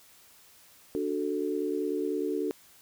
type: chord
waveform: sine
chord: D major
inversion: none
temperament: equal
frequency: 293.7 / 370 / 440 Hz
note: D4 / F#4 / A4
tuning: 0 / 0 / 0 cents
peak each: -32 dBFS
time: 0.95-2.51 s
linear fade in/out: 0 ms
effects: white hiss -57 dBFS RMS until 2.81 s